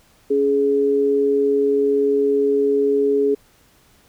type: tone pair together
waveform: sine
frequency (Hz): 280 / 419.5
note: C#4 / G#4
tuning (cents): +18 / +17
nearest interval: perfect fifth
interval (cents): 699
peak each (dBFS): -22 / -15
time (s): 0.3-3.35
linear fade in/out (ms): 10
effects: pink hiss -55 dBFS RMS until 4.08 s